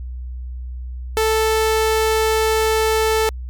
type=tone; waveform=sawtooth; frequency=440 Hz; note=A4; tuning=in tune; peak=-11 dBFS; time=1.17-3.29 s; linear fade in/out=0 ms; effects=added 62 Hz sine -26 dBFS peak until 3.49 s + MP3 96 kbps